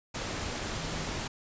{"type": "tone in noise", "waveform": "sine", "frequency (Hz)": 161.1, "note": "E3", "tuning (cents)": -39, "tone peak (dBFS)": -42, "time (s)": [0.78, 1.05], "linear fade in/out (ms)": 10, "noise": "pink", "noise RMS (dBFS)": -35, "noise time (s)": [0.14, 1.28], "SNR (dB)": -10, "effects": ["resampled to 16000 Hz"]}